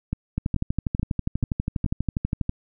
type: two click trains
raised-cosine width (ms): 5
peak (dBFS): -11 / -12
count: 27 / 5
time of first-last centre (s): 0.38-2.494 / 0.13-1.862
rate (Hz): 12.3 / 2.31
effects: none